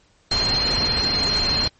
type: tone in noise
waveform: sine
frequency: 4186 Hz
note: C8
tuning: in tune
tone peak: -19 dBFS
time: 0.31-1.68 s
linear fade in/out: 5 ms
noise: pink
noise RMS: -25 dBFS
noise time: 0.31-1.68 s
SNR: +3 dB
effects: pink hiss -59 dBFS RMS until 1.79 s + MP3 32 kbps